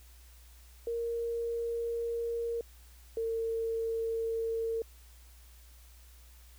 sine tone pair in turn, 466.2 / 454 Hz, A#4 / A#4, 0 / -46 cents, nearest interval unison, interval 46 cents, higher first, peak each -31 / -30 dBFS, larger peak second, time 0.87-2.61 / 3.17-4.82 s, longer first, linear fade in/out 2 ms, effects added 60 Hz sine -53 dBFS peak until 6.58 s + white hiss -61 dBFS RMS until 6.58 s

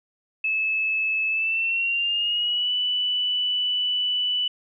sine tone with pitch glide, 2604 to 2974 Hz, E7 to F#7, -22 to +8 cents, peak -21 dBFS, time 0.44-4.48 s, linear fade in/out 5 ms, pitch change +230 cents, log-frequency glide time 1.28-2.72 s, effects none

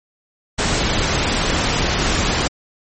pink noise, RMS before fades -18 dBFS, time 0.58-2.48 s, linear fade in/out 10 ms, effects MP3 32 kbps

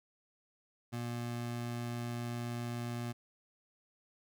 25% pulse tone, 119.5 Hz, A#2, 43 cents sharp, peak -33 dBFS, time 0.92-3.13 s, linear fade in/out 20 ms, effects none

